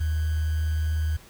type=tone with sample-and-hold; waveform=sine; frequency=78.2 Hz; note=D#2; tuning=9 cents sharp; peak=-22 dBFS; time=0-1.17 s; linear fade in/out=10 ms; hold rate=1575 Hz; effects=pink hiss -51 dBFS RMS until 1.29 s